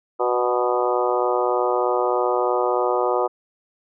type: harmonic tone with a mistuned harmonic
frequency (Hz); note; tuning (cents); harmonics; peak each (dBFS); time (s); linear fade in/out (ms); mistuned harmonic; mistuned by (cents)
123.2; B2; -4; 3 / 4 / 5 / 6 / 7 / 8 / 9 / 10; -24 / -23 / -26 / -26 / -29 / -28 / -33 / -28; 0.19-3.28; 20; 5; -22
effects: none